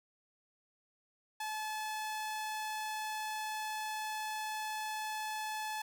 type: tone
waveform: sawtooth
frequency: 862 Hz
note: A5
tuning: 36 cents flat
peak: -33 dBFS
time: 1.4-5.82 s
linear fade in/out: 5 ms
effects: none